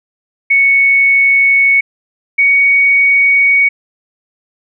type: tone pair in turn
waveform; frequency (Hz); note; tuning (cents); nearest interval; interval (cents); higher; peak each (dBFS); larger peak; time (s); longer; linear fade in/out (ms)
sine; 2217 / 2238; C#7 / C#7; 0 / +16; unison; 16; second; -6; neither; 0.5-1.81 / 2.38-3.69; neither; 10
effects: none